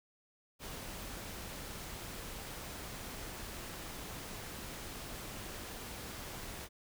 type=noise; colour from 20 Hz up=pink; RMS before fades=-45 dBFS; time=0.59-6.69 s; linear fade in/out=50 ms; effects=none